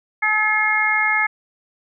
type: harmonic tone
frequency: 428.5 Hz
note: A4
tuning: 46 cents flat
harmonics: 2 / 3 / 4 / 5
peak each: -24 / -25 / -21 / -18 dBFS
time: 0.22-1.27 s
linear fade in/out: 10 ms
effects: none